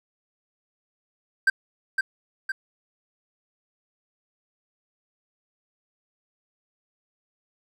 triangle tone with echo, 1568 Hz, G6, in tune, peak -13 dBFS, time 1.47-1.5 s, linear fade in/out 5 ms, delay 510 ms, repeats 2, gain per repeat -5 dB, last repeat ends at 2.52 s, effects none

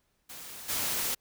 white noise with level steps, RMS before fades -44 / -31 dBFS, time 0.29-1.15 s, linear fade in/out 10 ms, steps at 0.68 s, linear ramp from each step 20 ms, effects pink hiss -74 dBFS RMS until 1.2 s

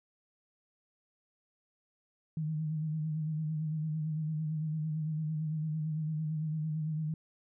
sine tone with vibrato, 155.56 Hz, D#3, in tune, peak -31 dBFS, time 2.37-7.14 s, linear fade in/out 2 ms, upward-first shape sine, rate 8.9 Hz, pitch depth 45 cents each way, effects none

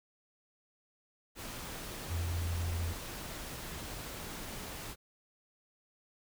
pink noise, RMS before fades -43 dBFS, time 1.35-4.96 s, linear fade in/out 50 ms
sine tone with pitch glide, 85.4 to 84.86 Hz, F2 to F2, -38 to -49 cents, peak -32 dBFS, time 2.08-2.95 s, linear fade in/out 50 ms, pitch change -11 cents, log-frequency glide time 2.37-2.81 s
effects none

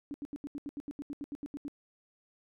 sine tone bursts, 287.2 Hz, D4, 39 cents flat, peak -36 dBFS, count 15, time 0.11-1.681 s, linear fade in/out 0 ms, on 31 ms, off 79 ms, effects none

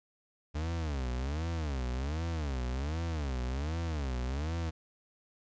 40% pulse tone with vibrato, 72 Hz, D2, 34 cents flat, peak -31 dBFS, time 0.54-4.71 s, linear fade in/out 20 ms, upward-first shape sine, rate 1.3 Hz, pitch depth 270 cents each way, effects resampled to 16000 Hz + 12-bit

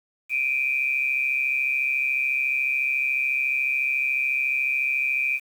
sine tone pair together, 2349 / 2483 Hz, D7 / D#7, 0 / -4 cents, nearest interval minor second, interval 96 cents, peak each -24 dBFS, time 0.29-5.4 s, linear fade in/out 50 ms, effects 8-bit

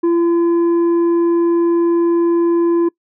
sine tone with tanh clipping, 340 Hz, F4, 46 cents flat, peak -12 dBFS, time 0.03-2.89 s, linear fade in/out 10 ms, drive 5 dB, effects noise-tail reverb RT60 0.1 s tail -24 dB re dry

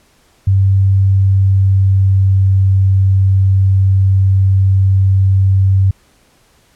sine tone with pitch glide, 97 to 96.22 Hz, G2 to G2, -18 to -32 cents, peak -7 dBFS, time 0.47-5.91 s, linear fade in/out 5 ms, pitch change -14 cents, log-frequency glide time 0.99-2.53 s, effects pink hiss -52 dBFS RMS until 6.75 s + low-pass 12000 Hz 12 dB/octave

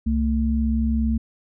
sine tone pair together, 66.6 / 224.3 Hz, C2 / A3, +31 / +34 cents, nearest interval octave + major sixth, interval 2103 cents, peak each -21 dBFS, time 0.06-1.18 s, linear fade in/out 10 ms, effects none

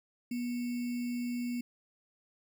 sine tone with sample-and-hold, 242.3 Hz, B3, 33 cents flat, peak -32 dBFS, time 0.31-1.61 s, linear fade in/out 5 ms, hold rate 2450 Hz, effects none

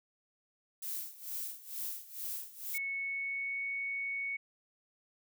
violet noise with tremolo, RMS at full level -38 dBFS, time 0.82-2.78 s, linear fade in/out 5 ms, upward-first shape sine, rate 2.2 Hz, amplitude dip 85%
sine tone with pitch glide, 2205 to 2222 Hz, C#7 to C#7, -10 to +4 cents, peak -34 dBFS, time 2.74-4.37 s, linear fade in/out 10 ms, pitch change +14 cents, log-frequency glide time 2.87-3.63 s
effects none

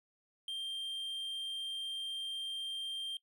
triangle tone, 3174 Hz, G7, 21 cents sharp, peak -35 dBFS, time 0.48-3.17 s, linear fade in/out 2 ms, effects noise-tail reverb RT60 0.1 s tail -22 dB re dry

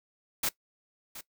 white noise with echo, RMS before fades -29 dBFS, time 0.43-0.49 s, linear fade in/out 5 ms, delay 720 ms, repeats 1, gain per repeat -14 dB, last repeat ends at 1.21 s, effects noise-tail reverb RT60 0.1 s tail -19 dB re dry

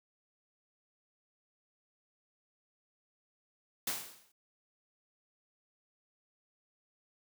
white noise with exponential decay, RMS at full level -32 dBFS, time 3.87-4.32 s, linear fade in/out 5 ms, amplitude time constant 96 ms, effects high-pass 100 Hz 12 dB/octave

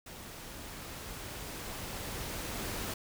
pink noise with level ramp, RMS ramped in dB -47 to -37 dBFS, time 0.06-2.94 s, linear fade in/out 5 ms, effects none

